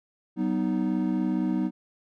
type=chord; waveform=triangle; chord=B major; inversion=second; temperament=equal with one note detuned; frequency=189.54 / 246.9 / 311.1 Hz; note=F#3 / B3 / D#4; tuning=+42 / 0 / 0 cents; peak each=-26 dBFS; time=0.36-1.71 s; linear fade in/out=50 ms; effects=none